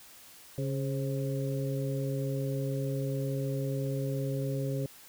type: harmonic tone with a mistuned harmonic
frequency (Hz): 137.7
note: C#3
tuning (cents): -11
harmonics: 1 / 2 / 3 / 4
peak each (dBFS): -31 / -38 / -38 / -38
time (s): 0.58-4.86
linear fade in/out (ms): 2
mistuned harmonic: 4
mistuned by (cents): -54
effects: white hiss -53 dBFS RMS until 5.08 s